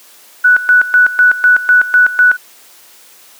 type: tone with tremolo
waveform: sine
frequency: 1480 Hz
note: F#6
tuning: in tune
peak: -4 dBFS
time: 0.44-2.37 s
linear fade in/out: 10 ms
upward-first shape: square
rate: 4 Hz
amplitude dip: 80%
effects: white hiss -42 dBFS RMS until 3.39 s + high-pass 300 Hz 12 dB/octave